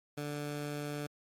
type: tone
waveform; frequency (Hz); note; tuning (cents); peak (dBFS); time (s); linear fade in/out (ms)
15% pulse; 146.7; D3; -2; -30; 0.17-1.07; 10
effects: MP3 64 kbps